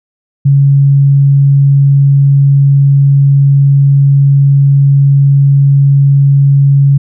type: tone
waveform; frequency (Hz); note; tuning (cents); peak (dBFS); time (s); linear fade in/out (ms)
sine; 139.4; C#3; +10; -3; 0.45-6.98; 10
effects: none